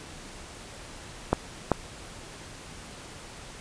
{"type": "clicks", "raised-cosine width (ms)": 1, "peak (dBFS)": -6, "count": 2, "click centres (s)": [1.33, 1.717], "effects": ["pink hiss -44 dBFS RMS until 3.6 s", "resampled to 22050 Hz"]}